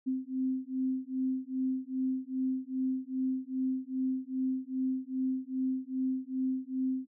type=beating tone pair; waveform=sine; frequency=259.2 / 261.7 Hz; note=C4 / C4; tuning=-16 / 0 cents; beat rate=2.5 Hz; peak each=-33 / -33 dBFS; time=0.06-7.07 s; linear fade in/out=20 ms; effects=none